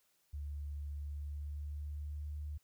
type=tone with pitch glide; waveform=sine; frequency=72.6 to 74.34 Hz; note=D2 to D2; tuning=-19 to +22 cents; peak=-39 dBFS; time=0.33-2.58 s; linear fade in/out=10 ms; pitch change=+41 cents; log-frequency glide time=1.02-2.35 s; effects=white hiss -75 dBFS RMS until 2.63 s